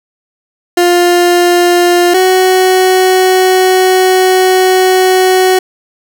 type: tone pair in turn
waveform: 30% pulse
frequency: 351.5 / 372.4 Hz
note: F4 / F#4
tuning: +11 / +11 cents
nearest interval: minor second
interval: 100 cents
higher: second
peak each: -3 dBFS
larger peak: neither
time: 0.77-2.14 / 2.14-5.59 s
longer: second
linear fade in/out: 5 ms
effects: none